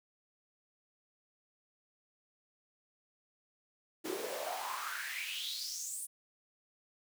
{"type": "noise with high-pass filter sweep", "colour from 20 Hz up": "pink", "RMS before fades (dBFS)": -40, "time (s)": [4.04, 6.07], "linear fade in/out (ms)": 20, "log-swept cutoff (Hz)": [320, 9800], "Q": 6, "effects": []}